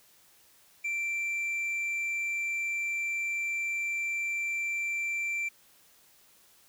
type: tone with tanh clipping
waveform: triangle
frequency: 2349 Hz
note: D7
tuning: in tune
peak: -30 dBFS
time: 0.84-5.49 s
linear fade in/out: 10 ms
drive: 8 dB
effects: white hiss -61 dBFS RMS until 6.68 s